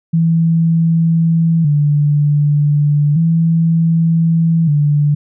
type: tone with vibrato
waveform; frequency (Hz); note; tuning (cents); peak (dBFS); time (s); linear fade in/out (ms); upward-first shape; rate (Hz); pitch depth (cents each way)
sine; 155.56; D#3; 0; -9; 0.13-5.15; 10; square; 0.33; 99
effects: none